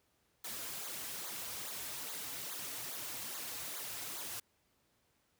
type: noise with flanger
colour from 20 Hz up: white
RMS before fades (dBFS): -43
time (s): 0.44-4.4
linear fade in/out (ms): 5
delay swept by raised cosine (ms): 0.36 to 5.46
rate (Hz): 2.4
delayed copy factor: -0.85
effects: pink hiss -75 dBFS RMS until 5.39 s + high-pass 60 Hz 12 dB/octave